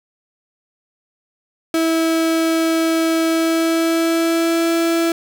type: tone with pitch glide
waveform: 35% pulse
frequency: 326 to 333 Hz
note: E4 to E4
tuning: -19 to +18 cents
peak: -13 dBFS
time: 1.74-5.12 s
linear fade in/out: 2 ms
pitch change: +37 cents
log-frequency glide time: 3.27-4.71 s
effects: none